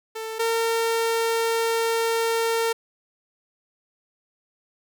sawtooth tone pair in turn, 444.4 / 456.6 Hz, A4 / A#4, +17 / -36 cents, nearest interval unison, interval 47 cents, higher second, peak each -26 / -17 dBFS, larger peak second, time 0.15-0.39 / 0.39-2.73 s, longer second, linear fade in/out 10 ms, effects none

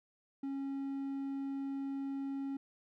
triangle tone, 274.2 Hz, C#4, 19 cents flat, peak -34 dBFS, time 0.43-2.57 s, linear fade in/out 5 ms, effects none

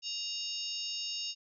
harmonic tone with a mistuned harmonic, 939 Hz, A#5, 12 cents sharp, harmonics 3 / 4 / 5 / 6 / 7, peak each -40 / -43 / -43 / -39 / -45 dBFS, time 0.02-1.35 s, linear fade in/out 50 ms, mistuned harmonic 6, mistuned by -100 cents, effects none

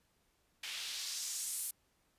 white noise with band-pass filter sweep, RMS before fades -41 dBFS, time 0.63-1.71 s, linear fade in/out 5 ms, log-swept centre 2700 to 11000 Hz, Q 1.6, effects pink hiss -75 dBFS RMS until 2.18 s + resampled to 32000 Hz

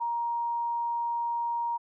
sine tone, 940 Hz, A#5, 14 cents sharp, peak -27 dBFS, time 0-1.78 s, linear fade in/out 20 ms, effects none

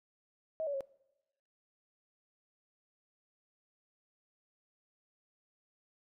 sine tone with pitch steps, 637 / 570 / 545 Hz, D#5 / C#5 / C#5, +41 / +48 / -29 cents, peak -33 dBFS, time 0.6-0.807 s, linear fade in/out 0 ms, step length 69 ms, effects noise-tail reverb RT60 0.9 s tail -22 dB re dry

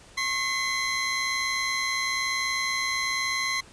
25% pulse tone pair together, 1082 / 2043 Hz, C#6 / C7, -42 / -42 cents, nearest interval major seventh, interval 1100 cents, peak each -27 / -23 dBFS, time 0.17-3.61 s, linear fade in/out 10 ms, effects pink hiss -51 dBFS RMS until 3.72 s + resampled to 22050 Hz

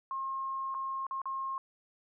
sine tone with dropouts, 1072 Hz, C6, 42 cents sharp, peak -33 dBFS, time 0.11-1.58 s, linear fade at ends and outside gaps 1 ms, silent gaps 0.743-0.748 / 1.067-1.11 / 1.217-1.256 s, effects none

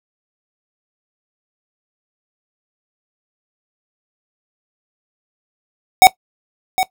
square tone with echo, 749 Hz, F#5, 21 cents sharp, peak -3 dBFS, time 6.02-6.07 s, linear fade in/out 0 ms, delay 760 ms, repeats 1, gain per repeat -11 dB, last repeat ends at 6.83 s, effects noise-tail reverb RT60 0.1 s tail -17 dB re dry

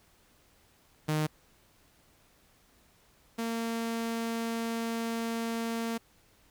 sawtooth tone pair in turn, 153.8 / 229.2 Hz, D#3 / A#3, -20 / -29 cents, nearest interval perfect fifth, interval 691 cents, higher second, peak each -23 / -27 dBFS, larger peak first, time 1.08-1.27 / 3.38-5.98 s, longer second, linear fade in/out 10 ms, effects pink hiss -64 dBFS RMS until 6.5 s

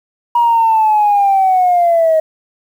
sine linear sweep, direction down, 957 to 628 Hz, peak -7 dBFS, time 0.35-2.2 s, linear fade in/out 5 ms, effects tanh soft clip ceiling -4 dBFS + 7-bit

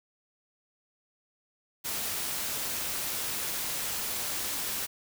white noise, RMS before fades -33 dBFS, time 1.84-4.87 s, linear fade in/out 20 ms, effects none

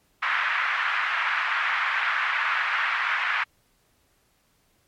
white band-pass noise, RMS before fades -25 dBFS, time 0.22-3.44 s, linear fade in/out 10 ms, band 1100 to 2100 Hz, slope 24 dB/octave, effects pink hiss -66 dBFS RMS until 4.87 s + MP3 64 kbps

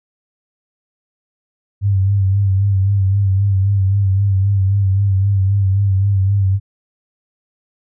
sine tone with vibrato, 98 Hz, G2, in tune, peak -11 dBFS, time 1.81-6.6 s, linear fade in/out 50 ms, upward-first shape sine, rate 3.8 Hz, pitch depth 51 cents each way, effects none

